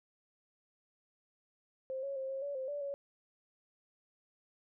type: tone with pitch steps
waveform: sine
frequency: 526 / 553 / 531 / 538 / 569 / 524 / 579 / 561 Hz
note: C5 / C#5 / C5 / C5 / C#5 / C5 / D5 / C#5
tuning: +9 / -4 / +25 / +48 / +45 / +2 / -25 / +21 cents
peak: -36 dBFS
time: 1.9-2.94 s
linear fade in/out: 0 ms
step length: 130 ms
effects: none